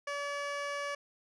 15% pulse tone, 572 Hz, D5, 46 cents flat, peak -28 dBFS, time 0.07-0.95 s, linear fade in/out 5 ms, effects low-pass 6000 Hz 12 dB/octave

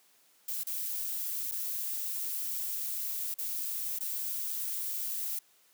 violet noise with dropouts, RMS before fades -35 dBFS, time 0.48-5.39 s, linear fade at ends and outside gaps 5 ms, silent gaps 0.635-0.668 / 1.514-1.519 / 3.342-3.385 / 3.988-4.006 s, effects white hiss -65 dBFS RMS until 5.73 s + high-pass 200 Hz 12 dB/octave

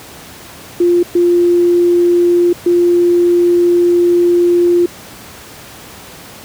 sine tone bursts at uneven times, 349.2 Hz, F4, in tune, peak -7 dBFS, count 3, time 0.8-1.03 / 1.15-2.53 / 2.66-4.86 s, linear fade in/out 5 ms, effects pink hiss -34 dBFS RMS until 6.44 s + high-pass 80 Hz 12 dB/octave

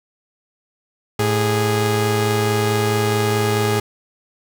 sawtooth tone pair together, 109.47 / 413.3 Hz, A2 / G#4, -8 / -8 cents, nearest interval octave + major seventh, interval 2300 cents, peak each -15 dBFS, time 1.19-3.8 s, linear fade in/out 5 ms, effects none

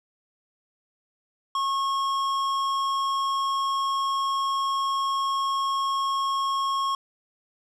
sine tone with tanh clipping, 1090 Hz, C#6, 29 cents flat, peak -25 dBFS, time 1.55-6.95 s, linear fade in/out 2 ms, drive 13 dB, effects none

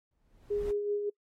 brown noise with exponential growth, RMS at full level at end -38 dBFS, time 0.11-0.71 s, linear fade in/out 2 ms, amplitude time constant 130 ms
sine tone with tremolo, 411.6 Hz, G#4, 16 cents flat, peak -27 dBFS, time 0.5-1.1 s, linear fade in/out 10 ms, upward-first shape sine, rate 5.3 Hz, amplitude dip 45%
effects noise-tail reverb RT60 0.1 s tail -25 dB re dry + AAC 48 kbps

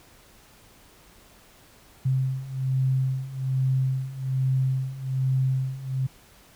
sine beating tone pair, 130.81 / 132.01 Hz, C3 / C3, 0 / +16 cents, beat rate 1.2 Hz, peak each -27 / -24 dBFS, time 2.05-6.07 s, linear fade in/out 10 ms, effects pink hiss -54 dBFS RMS until 6.55 s

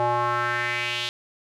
square tone with band-pass filter sweep, 120.3 Hz, B2, 45 cents flat, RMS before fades -25 dBFS, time 0-1.09 s, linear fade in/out 0 ms, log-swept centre 770 to 3500 Hz, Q 3, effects none

